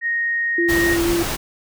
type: tone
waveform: sine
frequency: 1864.7 Hz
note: A#6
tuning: in tune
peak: -18 dBFS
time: 0.01-0.98 s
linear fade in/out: 50 ms
type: tone with vibrato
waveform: sine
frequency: 340.4 Hz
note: F4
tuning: 44 cents flat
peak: -17 dBFS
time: 0.58-1.23 s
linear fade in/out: 5 ms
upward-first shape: square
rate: 4.1 Hz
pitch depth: 9 cents each way
type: noise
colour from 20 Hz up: pink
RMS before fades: -24 dBFS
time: 0.68-1.37 s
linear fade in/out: 20 ms
effects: none